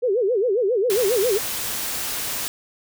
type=tone with vibrato; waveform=sine; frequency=440 Hz; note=A4; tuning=in tune; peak=-17 dBFS; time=0.02-1.39 s; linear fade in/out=20 ms; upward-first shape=sine; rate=7.4 Hz; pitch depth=260 cents each way
type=noise; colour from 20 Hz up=white; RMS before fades=-27 dBFS; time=0.9-2.48 s; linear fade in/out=0 ms
effects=none